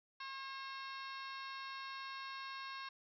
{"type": "harmonic tone with a mistuned harmonic", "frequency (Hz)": 538, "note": "C5", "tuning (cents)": 48, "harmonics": [2, 3, 4, 5, 6, 7, 8, 9, 10], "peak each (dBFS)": [-47, -51, -56, -54, -63, -55, -56, -64, -60], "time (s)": [0.2, 2.89], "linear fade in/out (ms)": 5, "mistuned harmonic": 10, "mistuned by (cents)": 22, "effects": []}